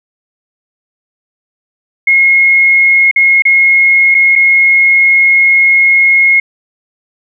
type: tone with dropouts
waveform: sine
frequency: 2159 Hz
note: C#7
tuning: 46 cents flat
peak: -4 dBFS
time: 2.07-6.4 s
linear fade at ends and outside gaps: 5 ms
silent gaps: 3.113-3.16 / 3.422-3.452 / 4.145-4.148 / 4.355-4.359 s
effects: none